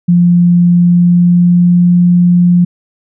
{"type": "tone with pitch glide", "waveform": "sine", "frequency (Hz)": [174.61, 176.13], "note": ["F3", "F3"], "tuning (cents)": [0, 15], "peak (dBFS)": -4, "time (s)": [0.08, 2.65], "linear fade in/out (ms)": 10, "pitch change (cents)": 15, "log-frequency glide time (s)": [0.7, 1.94], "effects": []}